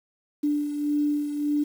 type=beating tone pair; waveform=sine; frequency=293.7 / 295.4 Hz; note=D4 / D4; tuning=0 / +10 cents; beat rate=1.7 Hz; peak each=-23 / -31 dBFS; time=0.43-1.64 s; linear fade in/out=10 ms; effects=8-bit